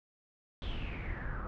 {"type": "noise with low-pass filter sweep", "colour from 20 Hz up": "brown", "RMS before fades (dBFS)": -38, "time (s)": [0.62, 1.47], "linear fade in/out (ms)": 0, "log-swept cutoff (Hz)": [3500, 1300], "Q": 7.1, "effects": []}